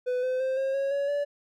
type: tone with pitch steps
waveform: triangle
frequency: 499.5 / 511.5 / 523.7 / 536.3 / 549.1 / 562.3 / 575.8 Hz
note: B4 / C5 / C5 / C5 / C#5 / C#5 / D5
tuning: +20 / -39 / +1 / +43 / -17 / +25 / -34 cents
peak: -23 dBFS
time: 0.06-1.25 s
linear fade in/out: 20 ms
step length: 170 ms
effects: none